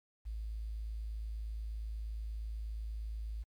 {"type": "tone with quantisation", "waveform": "sine", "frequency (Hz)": 54.2, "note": "A1", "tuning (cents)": -25, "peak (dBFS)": -37, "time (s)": [0.25, 3.44], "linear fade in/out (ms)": 20, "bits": 11, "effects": ["MP3 96 kbps"]}